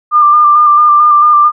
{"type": "tone with vibrato", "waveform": "sine", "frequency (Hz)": 1195, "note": "D6", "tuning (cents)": 30, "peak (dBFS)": -3, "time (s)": [0.11, 1.52], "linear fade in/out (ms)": 50, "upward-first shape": "square", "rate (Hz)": 4.5, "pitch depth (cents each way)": 20, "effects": []}